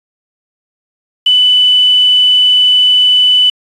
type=tone with quantisation; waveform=sine; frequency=2991 Hz; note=F#7; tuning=18 cents sharp; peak=-5 dBFS; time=1.26-3.5 s; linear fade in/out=5 ms; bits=5; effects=resampled to 24000 Hz